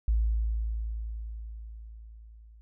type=tone with level ramp; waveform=sine; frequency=55.2 Hz; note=A1; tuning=6 cents sharp; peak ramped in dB=-21 to -50 dBFS; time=0.08-2.61 s; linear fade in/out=0 ms; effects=none